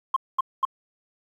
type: tone bursts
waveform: sine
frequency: 1063 Hz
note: C6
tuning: 27 cents sharp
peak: -16 dBFS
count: 3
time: 0.14-0.652 s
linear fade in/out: 5 ms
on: 24 ms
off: 220 ms
effects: tanh soft clip ceiling -15 dBFS + 9-bit